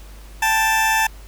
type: tone pair together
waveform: 20% pulse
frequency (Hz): 784.9 / 881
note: G5 / A5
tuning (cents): +2 / +2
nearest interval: major second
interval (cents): 200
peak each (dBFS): -21 / -11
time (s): 0.42-1.07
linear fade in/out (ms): 5
effects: added 50 Hz sine -37 dBFS peak until 1.27 s + pink hiss -47 dBFS RMS until 1.27 s